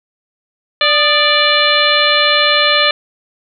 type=harmonic tone with a mistuned harmonic; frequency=587.3 Hz; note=D5; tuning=in tune; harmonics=1 / 2 / 3 / 4 / 5 / 6 / 7; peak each=-17 / -17 / -17 / -17 / -17 / -17 / -17 dBFS; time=0.81-2.91 s; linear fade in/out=2 ms; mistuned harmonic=2; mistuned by=+70 cents; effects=none